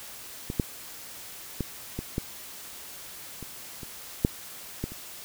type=clicks; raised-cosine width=3 ms; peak=-18 / -10 / -15 / -18 / -14 / -26 / -27 / -7 / -16 / -28 dBFS; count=10; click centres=0.501 / 0.598 / 1.607 / 1.99 / 2.181 / 3.427 / 3.832 / 4.249 / 4.84 / 4.92 s; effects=white hiss -43 dBFS RMS until 5.24 s